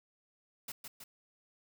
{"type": "noise with echo", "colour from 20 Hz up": "white", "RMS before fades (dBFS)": -42, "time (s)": [0.68, 0.72], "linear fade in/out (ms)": 5, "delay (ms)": 160, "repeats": 2, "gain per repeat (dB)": -4, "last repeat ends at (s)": 1.04, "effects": []}